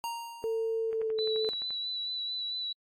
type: tone with exponential decay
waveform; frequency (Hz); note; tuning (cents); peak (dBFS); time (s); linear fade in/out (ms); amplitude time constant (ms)
square; 932.3; A#5; 0; -32; 0.04-1.1; 0; 230
type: tone with pitch glide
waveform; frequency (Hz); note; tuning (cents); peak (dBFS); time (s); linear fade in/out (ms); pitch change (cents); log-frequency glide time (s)
sine; 450 to 438.2; A4 to A4; +39 to -7; -28; 0.44-1.49; 0; -46; 0.84-1.18
type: click train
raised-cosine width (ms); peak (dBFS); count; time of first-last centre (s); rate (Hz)
0.5; -33; 10; 0.93-1.706; 11.6
type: tone with vibrato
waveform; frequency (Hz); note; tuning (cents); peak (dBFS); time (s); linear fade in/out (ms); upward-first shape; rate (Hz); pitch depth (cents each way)
sine; 3956; B7; +2; -32; 1.18-2.73; 10; sine; 4.5; 23
effects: AAC 48 kbps